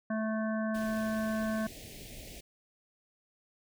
harmonic tone, 218.8 Hz, A3, 9 cents flat, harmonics 1 / 3 / 5 / 7 / 8, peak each -31 / -36 / -43 / -42 / -47 dBFS, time 0.1-1.67 s, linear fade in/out 5 ms
pink band-stop noise, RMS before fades -47 dBFS, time 0.74-2.41 s, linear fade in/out 10 ms, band 700 to 2000 Hz, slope 48 dB/octave
effects none

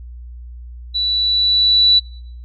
sine tone with level ramp, 3951 Hz, B7, in tune, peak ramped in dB -16 to -7 dBFS, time 0.94-2 s, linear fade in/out 20 ms, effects noise-tail reverb RT60 0.7 s tail -25 dB re dry + added 60 Hz sine -31 dBFS peak until 2.44 s

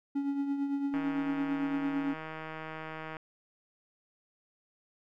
triangle tone with tremolo, 280 Hz, C#4, 18 cents sharp, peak -25 dBFS, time 0.15-2.14 s, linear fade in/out 10 ms, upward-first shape triangle, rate 8.9 Hz, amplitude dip 55%
click train, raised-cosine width 0.5 ms, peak -26 dBFS, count 353, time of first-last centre 0.94-3.168 s, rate 158 Hz
effects none

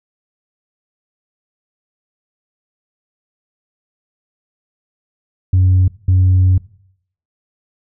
sine tone pair in turn, 92.5 / 92.5 Hz, F#2 / F#2, 0 / 0 cents, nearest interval unison, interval 0 cents, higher neither, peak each -6 dBFS, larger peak neither, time 5.53-5.88 / 6.08-6.58 s, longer second, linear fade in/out 5 ms, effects noise-tail reverb RT60 0.7 s tail -22 dB re dry + tanh soft clip ceiling -6 dBFS

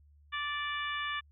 harmonic tone, 585 Hz, D5, 7 cents flat, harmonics 2 / 3 / 4 / 5 / 6, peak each -37 / -37 / -41 / -42 / -43 dBFS, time 0.32-1.21 s, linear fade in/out 20 ms, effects added 73 Hz sine -58 dBFS peak until 1.31 s

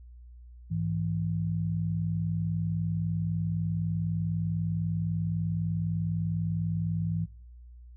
sine tone pair together, 103.92 / 163.9 Hz, G#2 / E3, +2 / -10 cents, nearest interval minor sixth, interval 788 cents, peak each -31 / -29 dBFS, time 0.7-7.26 s, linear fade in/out 20 ms, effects noise-tail reverb RT60 0.6 s tail -25 dB re dry + added 60 Hz sine -46 dBFS peak until 7.96 s

